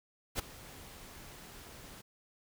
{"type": "noise with ADSR envelope", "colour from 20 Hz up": "pink", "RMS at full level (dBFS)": -32, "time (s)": [0.35, 2.02], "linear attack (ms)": 41, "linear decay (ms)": 10, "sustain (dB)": -19, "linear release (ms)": 15, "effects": []}